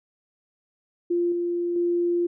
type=tone with level steps; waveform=sine; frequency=347.3 Hz; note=F4; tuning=10 cents flat; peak=-20 / -23 / -20 dBFS; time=1.1-2.27 s; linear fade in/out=10 ms; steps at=1.32 / 1.76 s; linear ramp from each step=2 ms; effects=none